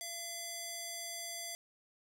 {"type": "tone with band-pass filter", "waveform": "square", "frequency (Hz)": 679, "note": "F5", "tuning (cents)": -49, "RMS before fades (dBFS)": -43, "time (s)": [0.01, 1.55], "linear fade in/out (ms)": 0, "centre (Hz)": 7900, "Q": 1.1, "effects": []}